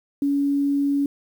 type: tone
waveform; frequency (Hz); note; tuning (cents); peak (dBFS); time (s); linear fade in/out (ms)
sine; 282.1; C#4; +30; -18; 0.22-1.06; 2
effects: 8-bit